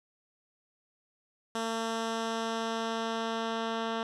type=tone with low-pass filter sweep; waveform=10% pulse; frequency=226.4 Hz; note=A3; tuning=50 cents sharp; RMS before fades=-33 dBFS; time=1.55-4.03 s; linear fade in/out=2 ms; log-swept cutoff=8000 to 3600 Hz; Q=1; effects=none